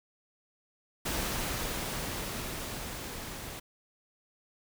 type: noise with level ramp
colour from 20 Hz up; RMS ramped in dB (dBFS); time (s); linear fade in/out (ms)
pink; -32 to -42; 1.05-3.6; 10
effects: none